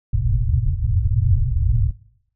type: low-pass noise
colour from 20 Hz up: white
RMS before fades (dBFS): -18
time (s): 0.13-1.91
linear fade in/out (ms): 5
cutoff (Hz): 130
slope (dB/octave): 96
effects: noise-tail reverb RT60 0.7 s tail -20 dB re dry